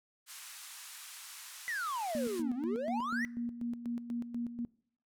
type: band-pass noise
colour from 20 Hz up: white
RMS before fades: -49 dBFS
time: 0.26-2.43 s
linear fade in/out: 50 ms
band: 960 to 12000 Hz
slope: 24 dB/octave
type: exponential two-way sweep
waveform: triangle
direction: down then up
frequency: 2016 to 234.3 to 2016 Hz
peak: -32 dBFS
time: 1.68-3.25 s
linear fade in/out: 0 ms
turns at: 2.54 s
type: tone with tremolo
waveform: sine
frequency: 237.4 Hz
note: A#3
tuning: 32 cents sharp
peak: -33 dBFS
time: 2.15-4.65 s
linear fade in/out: 0 ms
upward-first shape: square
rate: 4.1 Hz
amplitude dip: 65%
effects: noise-tail reverb RT60 0.6 s tail -23 dB re dry